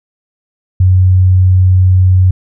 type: tone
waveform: sine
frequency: 92.5 Hz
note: F#2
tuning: in tune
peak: -4 dBFS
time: 0.8-2.31 s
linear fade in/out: 5 ms
effects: none